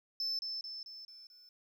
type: tone with echo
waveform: sine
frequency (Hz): 5274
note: E8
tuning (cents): 0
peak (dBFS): -31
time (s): 0.2-0.39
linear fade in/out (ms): 2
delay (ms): 220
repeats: 5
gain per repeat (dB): -5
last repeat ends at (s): 1.49
effects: tanh soft clip ceiling -31 dBFS + 12-bit